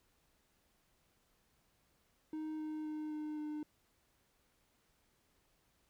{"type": "tone with pitch steps", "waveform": "triangle", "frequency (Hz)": [311.1, 308.8, 306.5, 304.2, 301.9], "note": ["D#4", "D#4", "D#4", "D#4", "D4"], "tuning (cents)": [0, -13, -26, -39, 48], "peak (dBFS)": -37, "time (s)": [2.33, 3.63], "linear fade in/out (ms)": 2, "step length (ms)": 260, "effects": ["pink hiss -75 dBFS RMS until 5.89 s"]}